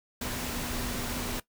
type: tone in noise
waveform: sine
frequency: 244.4 Hz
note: B3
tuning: 18 cents flat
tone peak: -40 dBFS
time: 0.21-1.4 s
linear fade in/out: 5 ms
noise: pink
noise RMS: -34 dBFS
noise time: 0.21-1.4 s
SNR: -9 dB
effects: noise-tail reverb RT60 0.1 s tail -17 dB re dry